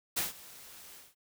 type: noise with ADSR envelope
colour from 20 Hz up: white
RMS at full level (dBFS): -30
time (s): 0.16-1.15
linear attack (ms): 14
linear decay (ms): 150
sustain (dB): -21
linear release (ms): 190
effects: none